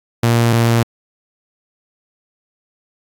sawtooth tone pair in turn, 117.2 / 116.46 Hz, A#2 / A#2, +10 / -1 cents, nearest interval unison, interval 11 cents, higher first, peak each -7 dBFS, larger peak neither, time 0.23-0.53 / 0.53-0.83 s, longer neither, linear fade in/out 5 ms, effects AAC 64 kbps

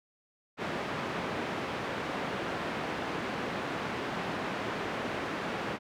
pink band-pass noise, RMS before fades -35 dBFS, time 0.57-5.79 s, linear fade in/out 50 ms, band 190 to 2300 Hz, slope 12 dB/octave, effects none

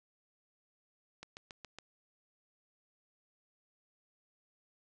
click train, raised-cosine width 0.2 ms, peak -29 dBFS, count 5, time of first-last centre 1.23-1.786 s, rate 7.19 Hz, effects resampled to 22050 Hz

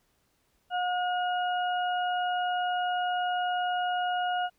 harmonic tone, 721 Hz, F#5, 45 cents flat, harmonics 1 / 2 / 4, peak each -27 / -34 / -38 dBFS, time 0.7-4.5 s, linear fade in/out 50 ms, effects pink hiss -71 dBFS RMS until 4.58 s

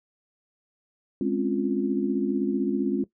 sine chord, Db major seventh, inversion second, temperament equal, 207.7 / 261.6 / 277.2 / 349.2 Hz, Ab3 / C4 / Db4 / F4, 0 / 0 / 0 / 0 cents, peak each -28 dBFS, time 1.21-3.04 s, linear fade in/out 2 ms, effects noise-tail reverb RT60 0.1 s tail -17 dB re dry

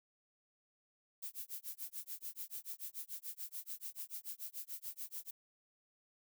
violet noise with tremolo, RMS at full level -43 dBFS, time 1.22-5.31 s, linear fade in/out 10 ms, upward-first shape sine, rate 6.9 Hz, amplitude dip 100%, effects none

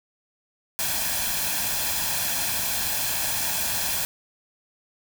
white noise with comb filter, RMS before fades -26 dBFS, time 0.79-4.05 s, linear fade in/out 0 ms, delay 1.2 ms, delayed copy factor +0.6, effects none

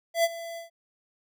square tone with ADSR envelope, 671 Hz, E5, 31 cents sharp, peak -19 dBFS, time 0.14-0.7 s, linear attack 100 ms, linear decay 38 ms, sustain -17 dB, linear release 130 ms, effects none

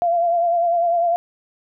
sine tone with vibrato, 687 Hz, F5, 29 cents flat, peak -15 dBFS, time 0.02-1.16 s, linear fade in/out 0 ms, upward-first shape triangle, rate 10 Hz, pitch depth 52 cents each way, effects none

